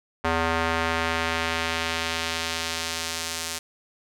square tone with band-pass filter sweep, 82.41 Hz, E2, in tune, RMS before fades -27 dBFS, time 0.24-3.59 s, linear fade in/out 10 ms, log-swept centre 1200 to 7200 Hz, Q 0.81, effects none

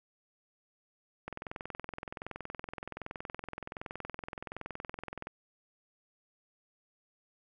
click train, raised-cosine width 0.5 ms, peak -24 dBFS, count 86, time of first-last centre 1.28-5.271 s, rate 21.3 Hz, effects none

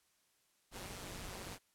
pink noise with amplitude modulation, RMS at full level -44 dBFS, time 0.71-1.59 s, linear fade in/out 50 ms, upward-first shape sine, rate 188 Hz, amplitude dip 65%, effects white hiss -75 dBFS RMS until 1.74 s + low-pass 12000 Hz 12 dB/octave

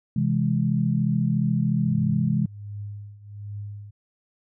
sine chord, C augmented, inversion none, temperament equal, 130.81 / 164.81 / 207.7 Hz, C3 / E3 / G#3, 0 / 0 / 0 cents, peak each -24 dBFS, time 0.16-2.46 s, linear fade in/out 5 ms
sine tone with tremolo, 102.7 Hz, G#2, 19 cents flat, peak -30 dBFS, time 1.85-3.91 s, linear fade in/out 10 ms, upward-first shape triangle, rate 1.3 Hz, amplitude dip 85%
effects none

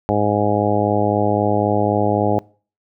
harmonic tone, 103.83 Hz, G#2, in tune, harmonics 1 / 2 / 3 / 4 / 5 / 6 / 7 / 8, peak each -23 / -23 / -23 / -23 / -23 / -23 / -23 / -23 dBFS, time 0.09-2.39 s, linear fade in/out 0 ms, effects noise-tail reverb RT60 0.4 s tail -23 dB re dry

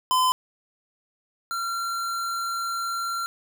square tone pair in turn, 1021 / 1369.6 Hz, C6 / F6, -43 / -34 cents, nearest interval perfect fourth, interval 509 cents, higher second, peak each -19 / -27 dBFS, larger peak first, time 0.11-0.32 / 1.51-3.26 s, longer second, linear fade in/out 0 ms, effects none

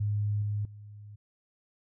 sine tone with level steps, 103.83 Hz, G#2, in tune, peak -26 / -28 / -44 dBFS, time 0-1.16 s, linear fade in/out 10 ms, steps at 0.42 / 0.65 s, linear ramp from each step 2 ms, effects none

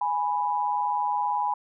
sine tone pair together, 829.8 / 987.8 Hz, G#5 / B5, -2 / 0 cents, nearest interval minor third, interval 302 cents, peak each -26 dBFS, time 0.01-1.54 s, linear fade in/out 5 ms, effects none

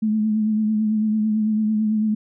sine tone with vibrato, 215.5 Hz, A3, 36 cents flat, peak -17 dBFS, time 0.02-2.15 s, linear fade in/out 10 ms, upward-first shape triangle, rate 9 Hz, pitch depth 40 cents each way, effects none

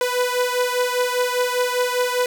sawtooth beating tone pair, 493.9 / 498.9 Hz, B4 / B4, 0 / +17 cents, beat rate 5 Hz, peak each -17 / -19 dBFS, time 0.01-2.26 s, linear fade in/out 2 ms, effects none

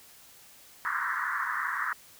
white band-pass noise, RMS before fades -31 dBFS, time 0.85-1.93 s, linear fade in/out 0 ms, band 980 to 1900 Hz, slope 96 dB/octave, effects white hiss -54 dBFS RMS until 2.19 s

